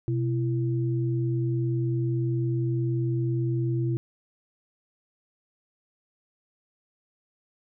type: tone pair together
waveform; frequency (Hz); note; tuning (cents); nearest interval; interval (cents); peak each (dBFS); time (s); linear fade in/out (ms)
sine; 125.9 / 336.1; B2 / E4; +34 / +34; octave + perfect fourth; 1700; -24 / -30; 0.08-3.97; 0
effects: none